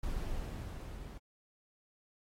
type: noise with level ramp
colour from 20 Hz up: brown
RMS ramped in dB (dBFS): -36 to -46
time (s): 0.03-1.18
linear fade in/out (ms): 5
effects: AAC 48 kbps